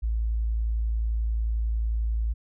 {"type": "tone", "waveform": "sine", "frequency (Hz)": 55.6, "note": "A1", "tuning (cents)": 19, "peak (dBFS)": -23, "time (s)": [0.02, 2.34], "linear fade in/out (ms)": 20, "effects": []}